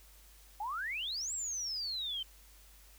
sine exponential two-way sweep, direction up then down, 793 to 7830 to 3051 Hz, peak -35 dBFS, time 0.6-2.23 s, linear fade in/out 5 ms, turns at 1.33 s, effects added 50 Hz sine -58 dBFS peak until 2.98 s + white hiss -61 dBFS RMS until 2.98 s

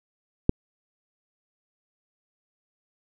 click, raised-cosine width 3 ms, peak -4 dBFS, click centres 0.494 s, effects none

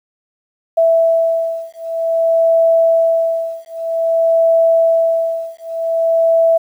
sine beating tone pair, 659.3 / 659.82 Hz, E5 / E5, 0 / +1 cents, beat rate 0.52 Hz, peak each -14 dBFS, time 0.77-6.58 s, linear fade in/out 10 ms, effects 8-bit

